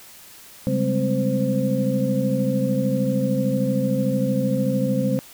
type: tone cluster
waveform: sine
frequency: 136.4 / 194.7 / 207.9 / 259.7 / 519 Hz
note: C#3 / G3 / G#3 / C4 / C5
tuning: -28 / -12 / +2 / -13 / -14 cents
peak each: -25 dBFS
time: 0.67-5.19 s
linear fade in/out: 0 ms
effects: white hiss -45 dBFS RMS until 5.33 s